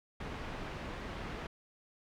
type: low-pass noise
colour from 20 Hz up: pink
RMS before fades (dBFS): -42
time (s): 0.2-1.47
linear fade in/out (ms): 5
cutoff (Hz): 2600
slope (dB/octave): 12
effects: none